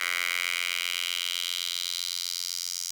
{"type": "tone with high-pass filter sweep", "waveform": "10% pulse", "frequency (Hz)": 87.8, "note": "F2", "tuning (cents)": 10, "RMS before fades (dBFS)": -31, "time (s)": [0, 2.91], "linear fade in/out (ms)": 5, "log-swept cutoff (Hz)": [1900, 5600], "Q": 2.9, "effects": []}